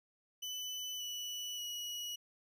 30% pulse tone with pitch steps, 2998 / 2957 / 2916 Hz, F#7 / F#7 / F#7, +22 / -2 / -26 cents, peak -37 dBFS, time 0.42-2.16 s, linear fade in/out 10 ms, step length 580 ms, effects none

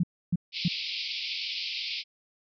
sine tone bursts, 173.7 Hz, F3, 9 cents flat, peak -21 dBFS, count 3, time 0-0.682 s, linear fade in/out 5 ms, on 34 ms, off 290 ms
white band-pass noise, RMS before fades -34 dBFS, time 0.52-2.04 s, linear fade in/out 50 ms, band 2200 to 5100 Hz, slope 96 dB/octave
effects none

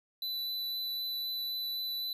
square tone with vibrato, 3986 Hz, B7, 15 cents sharp, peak -34 dBFS, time 0.22-2.13 s, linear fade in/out 2 ms, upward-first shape sine, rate 3.9 Hz, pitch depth 8 cents each way, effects none

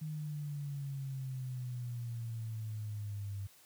sine exponential sweep, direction down, 155.7 to 98 Hz, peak -37 dBFS, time 0.01-3.47 s, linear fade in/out 10 ms, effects white hiss -62 dBFS RMS until 3.65 s + high-pass 60 Hz 12 dB/octave

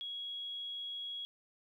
sine tone, 3322 Hz, G#7, in tune, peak -39 dBFS, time 0.01-1.25 s, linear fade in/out 0 ms, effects 12-bit

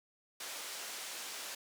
white band-pass noise, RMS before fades -44 dBFS, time 0.4-1.55 s, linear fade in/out 5 ms, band 390 to 8200 Hz, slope 12 dB/octave, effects none

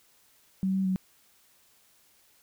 sine tone with pitch steps, 190.3 / 191.5 / 187.3 Hz, F#3 / G3 / F#3, +49 / -40 / +21 cents, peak -24 dBFS, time 0.63-0.96 s, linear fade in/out 0 ms, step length 110 ms, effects white hiss -63 dBFS RMS until 2.42 s

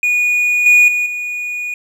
triangle tone with level steps, 2455 Hz, D#7, 24 cents flat, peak -10 / -4 / -12 / -18 dBFS, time 0.03-1.74 s, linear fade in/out 2 ms, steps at 0.66 / 0.88 / 1.06 s, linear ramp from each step 2 ms, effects none

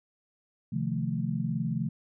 sine chord, F dominant seventh, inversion second, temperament equal, 130.81 / 155.56 / 174.61 / 220 Hz, C3 / Eb3 / F3 / A3, 0 / 0 / 0 / 0 cents, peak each -33 dBFS, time 0.72-1.89 s, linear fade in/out 10 ms, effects none

